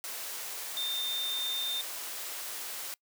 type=tone in noise; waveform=sine; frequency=3617 Hz; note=A7; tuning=47 cents sharp; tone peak=-31 dBFS; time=0.77-1.81 s; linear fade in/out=0 ms; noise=white; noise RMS=-39 dBFS; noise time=0.04-2.94 s; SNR=+5 dB; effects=noise-tail reverb RT60 0.1 s tail -24 dB re dry + high-pass 400 Hz 12 dB/octave